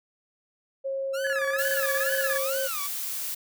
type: tone with pitch glide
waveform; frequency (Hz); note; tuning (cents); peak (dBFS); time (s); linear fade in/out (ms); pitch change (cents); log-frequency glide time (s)
sine; 541 to 537.3; C#5 to C5; -42 to +46; -27; 0.84-2.68; 20; -12; 1.85-1.94
type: tone with vibrato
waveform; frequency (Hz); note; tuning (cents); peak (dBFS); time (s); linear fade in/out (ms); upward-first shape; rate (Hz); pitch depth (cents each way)
sawtooth; 1318.5; E6; 0; -30; 1.13-2.88; 20; sine; 2.2; 260
type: tone with tremolo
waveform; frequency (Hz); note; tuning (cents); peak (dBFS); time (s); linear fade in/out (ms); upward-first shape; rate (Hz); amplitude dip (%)
sine; 1700; G#6; +40; -25; 1.24-2.38; 10; square; 17; 70
type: noise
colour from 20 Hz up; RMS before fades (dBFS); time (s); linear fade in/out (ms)
blue; -32; 1.58-3.35; 10
effects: none